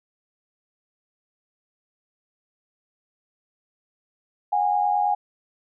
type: tone pair together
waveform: sine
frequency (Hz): 730 / 819.4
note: F#5 / G#5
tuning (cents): -24 / -24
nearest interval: major second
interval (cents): 200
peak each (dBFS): -24 / -20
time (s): 4.52-5.15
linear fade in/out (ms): 10
effects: none